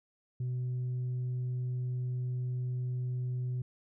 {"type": "tone", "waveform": "sine", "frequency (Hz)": 125.4, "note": "B2", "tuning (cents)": 27, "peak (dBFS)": -29, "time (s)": [0.4, 3.62], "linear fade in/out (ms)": 5, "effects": ["tanh soft clip ceiling -30 dBFS"]}